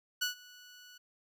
15% pulse tone with ADSR envelope, 1475 Hz, F#6, 6 cents flat, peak -22 dBFS, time 0.21-0.98 s, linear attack 14 ms, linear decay 120 ms, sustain -24 dB, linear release 9 ms, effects none

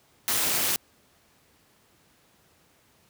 white noise with amplitude modulation, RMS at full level -22 dBFS, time 0.28-0.76 s, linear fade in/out 0 ms, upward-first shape sine, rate 212 Hz, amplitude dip 75%, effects pink hiss -62 dBFS RMS until 3.09 s + high-pass 80 Hz 12 dB/octave

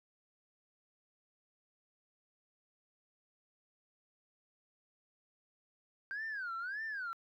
sine tone with vibrato, 1552 Hz, G6, 18 cents flat, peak -36 dBFS, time 6.11-7.13 s, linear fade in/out 0 ms, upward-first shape sine, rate 1.7 Hz, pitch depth 250 cents each way, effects tanh soft clip ceiling -35 dBFS + 13-bit

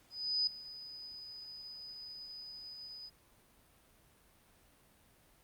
sine tone with ADSR envelope, 4986 Hz, D#8, 3 cents sharp, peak -28 dBFS, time 0.1-3.1 s, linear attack 370 ms, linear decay 4 ms, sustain -17 dB, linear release 28 ms, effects pink hiss -66 dBFS RMS until 5.43 s + Opus 48 kbps

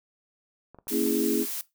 clicks, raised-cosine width 1 ms, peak -33 dBFS, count 6, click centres 0.746 / 0.787 / 0.871 / 0.933 / 1.066 / 1.424 s
blue noise, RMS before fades -33 dBFS, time 0.88-1.61 s, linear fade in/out 0 ms
sine chord, A# half-diminished seventh, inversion none, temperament equal, 233.1 / 277.2 / 329.6 / 415.3 Hz, A#3 / C#4 / E4 / G#4, 0 / 0 / 0 / 0 cents, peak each -28 dBFS, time 0.9-1.46 s, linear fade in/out 50 ms
effects noise-tail reverb RT60 0.2 s tail -18 dB re dry

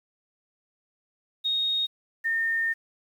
sine tone pair in turn, 3729 / 1821.9 Hz, A#7 / A#6, 0 / -40 cents, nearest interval octave, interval 1240 cents, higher first, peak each -23 dBFS, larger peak neither, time 1.44-1.87 / 2.24-2.74 s, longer second, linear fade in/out 20 ms, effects 9-bit

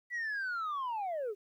sine linear sweep, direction down, 1975.5 to 385.1 Hz, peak -31 dBFS, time 0.1-1.35 s, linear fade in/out 50 ms, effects tanh soft clip ceiling -32 dBFS + 12-bit

